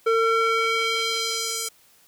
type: tone with band-pass filter sweep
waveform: square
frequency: 452.8 Hz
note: A4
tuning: 50 cents sharp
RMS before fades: -23 dBFS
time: 0.06-1.69 s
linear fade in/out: 10 ms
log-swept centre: 910 to 8300 Hz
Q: 1.3
effects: white hiss -57 dBFS RMS until 2.07 s